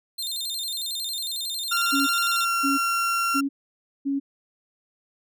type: tone with vibrato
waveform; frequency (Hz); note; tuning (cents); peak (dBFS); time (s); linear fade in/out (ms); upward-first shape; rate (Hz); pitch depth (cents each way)
sawtooth; 3891; B7; -27; -25; 0.18-2.45; 10; square; 11; 120
type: tone with pitch glide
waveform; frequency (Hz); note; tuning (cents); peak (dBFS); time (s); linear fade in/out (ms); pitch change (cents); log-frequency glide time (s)
35% pulse; 1384 to 1370.5; F6 to F6; -16 to -33; -20; 1.71-3.41; 10; -17; 2.26-2.51
type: tone bursts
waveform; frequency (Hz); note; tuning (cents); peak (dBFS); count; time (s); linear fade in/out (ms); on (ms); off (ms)
sine; 277.2; C#4; 0; -22; 4; 1.92-4.2; 20; 150; 560
effects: none